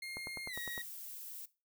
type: tone with pitch glide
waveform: 30% pulse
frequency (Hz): 2129 to 1896.7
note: C7 to A#6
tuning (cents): +30 to +29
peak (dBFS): -39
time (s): 0.02-0.82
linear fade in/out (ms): 5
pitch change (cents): -201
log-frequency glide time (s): 0.47-0.56
type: click train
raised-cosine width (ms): 1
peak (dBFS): -31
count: 7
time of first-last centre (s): 0.17-0.779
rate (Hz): 9.86
type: noise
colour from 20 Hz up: violet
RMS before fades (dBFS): -47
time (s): 0.53-1.46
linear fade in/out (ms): 10
effects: noise-tail reverb RT60 0.3 s tail -19 dB re dry